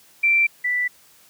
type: tone pair in turn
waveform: sine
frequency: 2349 / 1975.3 Hz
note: D7 / B6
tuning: 0 / 0 cents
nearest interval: minor third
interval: 300 cents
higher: first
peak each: -14 / -19 dBFS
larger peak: first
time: 0.23-0.47 / 0.64-0.88 s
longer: neither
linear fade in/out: 10 ms
effects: white hiss -53 dBFS RMS until 1.29 s + high-pass 60 Hz 12 dB/octave